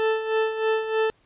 40% pulse tone with tremolo, 440.4 Hz, A4, 2 cents sharp, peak -18 dBFS, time 0-1.1 s, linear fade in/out 0 ms, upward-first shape sine, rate 3.2 Hz, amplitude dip 65%, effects pink hiss -63 dBFS RMS until 1.25 s + resampled to 8000 Hz

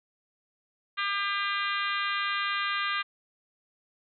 harmonic tone, 400.5 Hz, G4, 37 cents sharp, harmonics 3 / 4 / 5 / 6 / 7 / 8 / 9 / 10, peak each -31 / -33 / -35 / -37 / -38 / -39 / -40 / -41 dBFS, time 0.97-3.03 s, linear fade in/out 20 ms, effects none

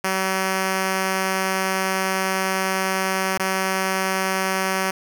5% pulse tone with dropouts, 190 Hz, F#3, 46 cents sharp, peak -9 dBFS, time 0.04-4.91 s, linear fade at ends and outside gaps 5 ms, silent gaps 3.377-3.396 s, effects none

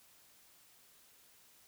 silence, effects white hiss -64 dBFS RMS until 1.67 s

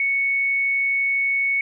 sine tone, 2217 Hz, C#7, in tune, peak -18 dBFS, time 0-1.61 s, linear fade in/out 2 ms, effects none

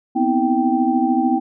sine tone cluster, 245.5 / 259 / 321.8 / 781 Hz, B3 / C4 / E4 / G5, -10 / -17 / -42 / -7 cents, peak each -20 dBFS, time 0.15-1.4 s, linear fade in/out 20 ms, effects none

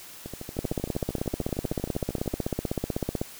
two click trains, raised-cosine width 2 ms, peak -22 / -13 dBFS, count 28 / 43, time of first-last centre 0.26-2.337 / 0.59-3.215 s, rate 13 / 16 Hz, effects white hiss -45 dBFS RMS until 3.39 s

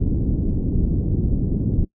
pink low-pass noise, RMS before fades -20 dBFS, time 0-1.85 s, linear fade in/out 10 ms, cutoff 320 Hz, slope 24 dB/octave, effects noise-tail reverb RT60 0.1 s tail -21 dB re dry

